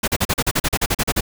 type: noise bursts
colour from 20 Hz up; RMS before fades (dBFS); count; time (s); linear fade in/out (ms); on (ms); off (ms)
pink; -18; 14; 0.03-1.209; 10; 48; 39
effects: none